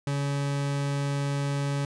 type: tone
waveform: 40% pulse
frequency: 141.3 Hz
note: C#3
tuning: 34 cents sharp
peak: -25 dBFS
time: 0.07-1.85 s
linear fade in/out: 2 ms
effects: resampled to 22050 Hz